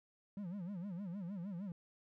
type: tone with vibrato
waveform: triangle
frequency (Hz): 187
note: F#3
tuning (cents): +19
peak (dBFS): -39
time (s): 0.37-1.72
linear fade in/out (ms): 2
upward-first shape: sine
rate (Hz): 6.5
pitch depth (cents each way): 190
effects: none